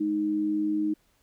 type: tone pair together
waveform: sine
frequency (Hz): 209.7 / 310.3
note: G#3 / D#4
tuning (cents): +17 / -5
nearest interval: perfect fifth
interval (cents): 678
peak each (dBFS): -34 / -24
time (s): 0-0.94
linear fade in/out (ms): 10
effects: pink hiss -67 dBFS RMS until 1.22 s